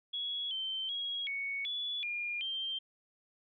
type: tone with pitch steps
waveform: sine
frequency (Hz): 3351 / 3104 / 3305 / 2222 / 3427 / 2415 / 3153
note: G#7 / G7 / G#7 / C#7 / A7 / D7 / G7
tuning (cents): +15 / -18 / -9 / +4 / -46 / +48 / +9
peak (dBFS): -34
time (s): 0.13-2.79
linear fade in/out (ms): 10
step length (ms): 380
effects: none